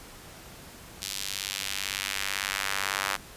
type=tone with high-pass filter sweep; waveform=square; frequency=49 Hz; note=G1; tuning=in tune; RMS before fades=-32 dBFS; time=1.01-3.17 s; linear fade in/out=20 ms; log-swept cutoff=4200 to 1200 Hz; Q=1.1; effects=pink hiss -47 dBFS RMS until 3.36 s + resampled to 32000 Hz